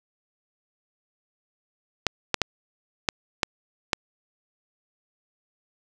clicks, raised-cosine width 0.2 ms, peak -3 dBFS, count 6, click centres 2.067 / 2.343 / 2.417 / 3.088 / 3.432 / 3.932 s, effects none

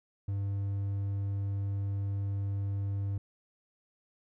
triangle tone, 99.4 Hz, G2, 25 cents sharp, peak -28 dBFS, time 0.28-3.18 s, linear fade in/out 5 ms, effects none

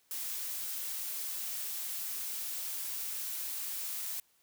blue noise, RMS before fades -38 dBFS, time 0.11-4.2 s, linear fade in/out 2 ms, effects white hiss -70 dBFS RMS until 4.42 s

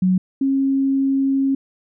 sine tone pair in turn, 185 / 271.2 Hz, F#3 / C#4, 0 / -38 cents, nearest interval perfect fifth, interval 662 cents, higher second, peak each -13 / -15 dBFS, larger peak first, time 0.02-0.18 / 0.41-1.55 s, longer second, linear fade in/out 5 ms, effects none

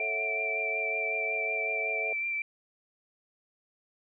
sine tone with vibrato, 2350 Hz, D7, 1 cent sharp, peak -29 dBFS, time 0-2.42 s, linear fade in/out 2 ms, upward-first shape triangle, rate 5.4 Hz, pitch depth 25 cents each way
sine chord, F# minor seventh, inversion first, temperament equal, 440 / 554.4 / 659.3 / 740 Hz, A4 / C#5 / E5 / F#5, 0 / 0 / 0 / 0 cents, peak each -38 / -42 / -37 / -43 dBFS, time 0-2.13 s, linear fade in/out 2 ms
effects none

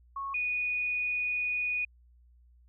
sine tone pair in turn, 1100 / 2469 Hz, C#6 / D#7, -14 / -14 cents, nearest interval octave + major second, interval 1400 cents, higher second, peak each -33 / -28 dBFS, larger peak second, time 0.16-0.34 / 0.34-1.85 s, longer second, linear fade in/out 5 ms, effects added 60 Hz sine -57 dBFS peak until 2.68 s

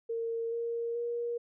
sine tone with pitch steps, 459 / 466.2 / 473.5 Hz, A#4 / A#4 / A#4, -27 / 0 / +27 cents, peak -31 dBFS, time 0.09-1.38 s, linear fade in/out 10 ms, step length 430 ms, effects none

